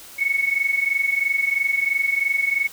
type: tone pair together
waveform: sine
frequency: 2194 / 2217 Hz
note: C#7 / C#7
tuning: -18 / 0 cents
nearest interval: unison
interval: 18 cents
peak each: -23 / -20 dBFS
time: 0.18-2.68 s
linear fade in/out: 20 ms
effects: white hiss -42 dBFS RMS until 2.72 s